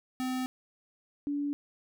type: tone pair in turn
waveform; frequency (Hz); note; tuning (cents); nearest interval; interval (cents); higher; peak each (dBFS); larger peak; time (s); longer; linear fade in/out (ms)
square / sine; 256.3 / 287.7; C4 / D4; -36 / -36; major second; 200; second; -31 / -29; second; 0.2-0.46 / 1.27-1.53; neither; 0
effects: none